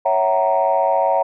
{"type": "chord", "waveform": "sine", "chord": "F# dominant seventh", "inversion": "second", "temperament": "equal with one note detuned", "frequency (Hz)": [554.4, 659.3, 754.2, 932.3], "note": ["C#5", "E5", "F#5", "A#5"], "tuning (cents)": [0, 0, 33, 0], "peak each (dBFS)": -19, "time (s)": [0.05, 1.23], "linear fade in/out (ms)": 10, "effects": ["tanh soft clip ceiling -6 dBFS"]}